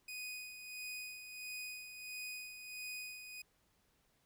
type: tone with tremolo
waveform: sawtooth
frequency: 2489 Hz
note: D#7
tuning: in tune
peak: -39 dBFS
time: 0.08-3.42 s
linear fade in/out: 5 ms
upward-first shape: sine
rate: 1.5 Hz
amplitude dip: 55%
effects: pink hiss -75 dBFS RMS until 4.25 s